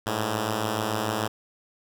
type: beating tone pair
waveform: 5% pulse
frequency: 102.8 / 109.6 Hz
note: G#2 / A2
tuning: -17 / -6 cents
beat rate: 6.8 Hz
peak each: -21 / -15 dBFS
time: 0.06-1.28 s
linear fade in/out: 10 ms
effects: none